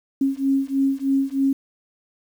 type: beating tone pair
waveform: sine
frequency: 270.5 / 273.7 Hz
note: C#4 / C#4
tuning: -42 / -22 cents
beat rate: 3.2 Hz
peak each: -21 / -21 dBFS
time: 0.21-1.53 s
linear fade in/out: 5 ms
effects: 8-bit